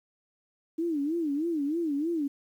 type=tone with vibrato; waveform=sine; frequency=310 Hz; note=D#4; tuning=6 cents flat; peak=-26 dBFS; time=0.78-2.28 s; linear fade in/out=10 ms; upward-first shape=sine; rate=3.2 Hz; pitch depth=180 cents each way; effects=10-bit